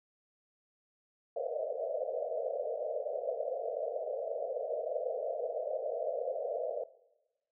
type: band-pass noise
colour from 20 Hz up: white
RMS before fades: -36 dBFS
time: 1.36-6.84 s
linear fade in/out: 5 ms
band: 460 to 670 Hz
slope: 96 dB/octave
effects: noise-tail reverb RT60 1.0 s tail -18 dB re dry